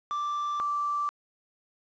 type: tone pair in turn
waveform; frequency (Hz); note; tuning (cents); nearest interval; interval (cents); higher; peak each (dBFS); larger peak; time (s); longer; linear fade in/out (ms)
triangle / sine; 1174.7 / 1168.9; D6 / D6; 0 / -9; unison; 9; first; -26 / -26; neither; 0.11-0.6 / 0.6-1.09; neither; 0
effects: resampled to 16000 Hz + 9-bit